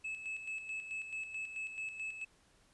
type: tone with tremolo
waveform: triangle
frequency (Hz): 2601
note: E7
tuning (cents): -24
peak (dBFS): -36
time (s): 0.04-2.25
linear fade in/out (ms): 10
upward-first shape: square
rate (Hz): 4.6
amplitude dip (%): 55
effects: pink hiss -68 dBFS RMS until 2.73 s + resampled to 24000 Hz